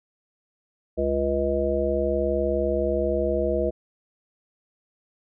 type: harmonic tone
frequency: 69.7 Hz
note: C#2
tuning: 10 cents sharp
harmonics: 1 / 3 / 5 / 7 / 9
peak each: -29 / -32 / -27 / -26 / -26 dBFS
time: 0.97-3.71 s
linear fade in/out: 20 ms
effects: none